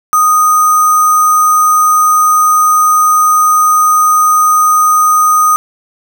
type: tone with sample-and-hold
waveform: sine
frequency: 1240 Hz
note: D#6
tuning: 6 cents flat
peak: -5 dBFS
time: 0.13-5.56 s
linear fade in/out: 0 ms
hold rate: 7350 Hz
effects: none